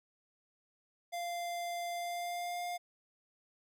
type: tone with pitch glide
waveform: square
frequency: 694 to 706.1 Hz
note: F5 to F5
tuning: -11 to +19 cents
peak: -37 dBFS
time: 1.12-2.78 s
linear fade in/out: 20 ms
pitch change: +30 cents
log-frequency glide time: 1.92-2.65 s
effects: none